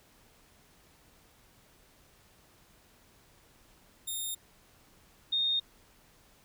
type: tone pair in turn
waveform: 10% pulse / sine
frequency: 3669 / 3684 Hz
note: A#7 / A#7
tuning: -28 / -21 cents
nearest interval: unison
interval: 7 cents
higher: second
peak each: -26 dBFS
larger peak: neither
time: 4.07-4.35 / 5.32-5.6 s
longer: neither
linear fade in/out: 10 ms
effects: pink hiss -62 dBFS RMS until 6.44 s